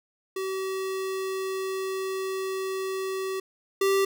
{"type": "tone pair in turn", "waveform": "square", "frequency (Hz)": [381.6, 390.5], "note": ["G4", "G4"], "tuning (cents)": [-47, -7], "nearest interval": "unison", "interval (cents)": 40, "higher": "second", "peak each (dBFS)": [-29, -21], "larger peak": "second", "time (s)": [[0.36, 3.4], [3.81, 4.05]], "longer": "first", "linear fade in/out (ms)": 5, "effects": []}